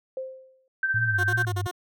sine tone with exponential decay, 523.3 Hz, C5, in tune, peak -27 dBFS, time 0.17-0.68 s, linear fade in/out 2 ms, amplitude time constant 110 ms
sine tone with tremolo, 1557 Hz, G6, 12 cents flat, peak -20 dBFS, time 0.83-1.45 s, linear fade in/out 2 ms, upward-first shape sine, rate 16 Hz, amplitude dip 55%
sine tone with vibrato, 107.1 Hz, A2, 46 cents flat, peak -26 dBFS, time 0.94-1.67 s, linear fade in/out 5 ms, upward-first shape sine, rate 2.7 Hz, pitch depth 150 cents each way
15% pulse tone bursts, 359.6 Hz, F#4, 49 cents flat, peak -23 dBFS, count 6, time 1.18-1.713 s, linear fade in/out 10 ms, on 58 ms, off 37 ms
effects none

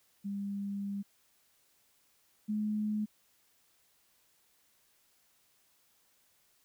sine tone pair in turn, 200.1 / 212 Hz, G3 / G#3, +36 / +36 cents, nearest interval minor second, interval 100 cents, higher second, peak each -34 / -30 dBFS, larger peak second, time 0.24-1.03 / 2.48-3.06 s, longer first, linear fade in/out 20 ms, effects white hiss -70 dBFS RMS until 6.64 s

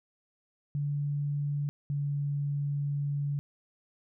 sine tone pair in turn, 144.4 / 143.24 Hz, D3 / D3, -29 / -43 cents, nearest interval unison, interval 14 cents, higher first, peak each -28 dBFS, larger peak neither, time 0.75-1.69 / 1.9-3.39 s, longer second, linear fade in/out 0 ms, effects none

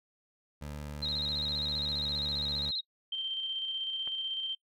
20% pulse tone with pitch glide, 73.6 to 71.79 Hz, D2 to D2, +4 to -39 cents, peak -34 dBFS, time 0.61-2.71 s, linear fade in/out 10 ms, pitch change -43 cents, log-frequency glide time 1.75-2.48 s
sine tone with vibrato, 3951 Hz, B7, in tune, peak -31 dBFS, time 1.02-2.81 s, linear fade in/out 10 ms, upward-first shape square, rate 15 Hz, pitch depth 68 cents each way
sine tone with tremolo, 3136 Hz, G7, in tune, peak -31 dBFS, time 3.12-4.55 s, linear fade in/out 5 ms, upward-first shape square, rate 16 Hz, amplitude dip 30%
click, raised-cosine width 0.5 ms, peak -32 dBFS, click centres 4.075 s
effects noise-tail reverb RT60 0.1 s tail -25 dB re dry

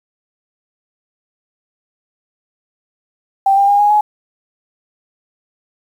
sine tone with pitch steps, 783 / 797.1 / 811.5 / 826.2 / 841.1 Hz, G5 / G5 / G#5 / G#5 / G#5, -2 / +29 / -40 / -9 / +22 cents, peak -8 dBFS, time 3.46-4.01 s, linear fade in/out 5 ms, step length 110 ms, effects 7-bit

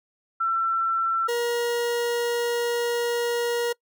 sine / 40% pulse tone pair in turn, 1344 / 475.2 Hz, E6 / A#4, +33 / +33 cents, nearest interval octave + tritone, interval 1800 cents, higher first, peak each -21 / -22 dBFS, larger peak first, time 0.4-1.28 / 1.28-3.73 s, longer second, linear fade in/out 10 ms, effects noise-tail reverb RT60 0.1 s tail -24 dB re dry

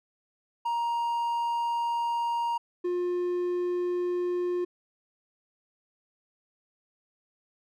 triangle tone pair in turn, 939 / 355.4 Hz, A#5 / F4, +12 / +30 cents, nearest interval octave + perfect fourth, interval 1682 cents, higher first, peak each -24 / -24 dBFS, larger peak neither, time 0.65-2.58 / 2.84-4.65 s, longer first, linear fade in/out 10 ms, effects none

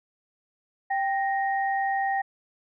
sine tone pair together, 784 / 1864.7 Hz, G5 / A#6, 0 / 0 cents, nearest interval octave + minor third, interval 1500 cents, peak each -24 / -30 dBFS, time 0.9-2.22 s, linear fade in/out 10 ms, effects none

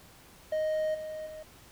triangle tone with level steps, 622.3 Hz, D#5, in tune, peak -25 / -34 / -39 dBFS, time 0.52-1.43 s, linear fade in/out 5 ms, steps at 0.94 / 1.26 s, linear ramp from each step 10 ms, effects pink hiss -55 dBFS RMS until 1.71 s

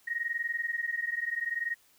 sine tone pair together, 1864.7 / 1885.3 Hz, A#6 / A#6, 0 / +19 cents, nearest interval unison, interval 19 cents, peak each -33 / -33 dBFS, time 0.07-1.75 s, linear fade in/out 10 ms, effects white hiss -64 dBFS RMS until 1.98 s

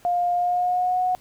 sine tone with pitch glide, 706 to 733 Hz, F5 to F#5, +19 to -16 cents, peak -19 dBFS, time 0.05-1.15 s, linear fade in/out 0 ms, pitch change +65 cents, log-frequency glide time 0.33-1 s, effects pink hiss -54 dBFS RMS until 1.2 s

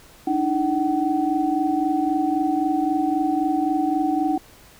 sine tone cluster, 294.1 / 317.9 / 755 Hz, D4 / D#4 / F#5, +3 / +37 / +35 cents, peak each -23 dBFS, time 0.27-4.38 s, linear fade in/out 5 ms, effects pink hiss -49 dBFS RMS until 4.79 s

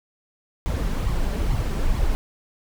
brown noise with flanger, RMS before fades -22 dBFS, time 0.66-2.15 s, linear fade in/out 0 ms, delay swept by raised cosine 0.92 to 5.22 ms, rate 2.3 Hz, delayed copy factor +0.5, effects none

